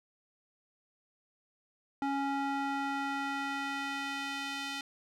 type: tone with band-pass filter sweep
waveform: square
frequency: 277.2 Hz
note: C#4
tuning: in tune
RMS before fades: -35 dBFS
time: 2.02-4.81 s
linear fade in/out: 2 ms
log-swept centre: 760 to 3200 Hz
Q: 1
effects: none